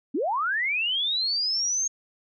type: linear sweep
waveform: sine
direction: up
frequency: 233.1 to 6510 Hz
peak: -23 dBFS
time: 0.14-1.88 s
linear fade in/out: 10 ms
effects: none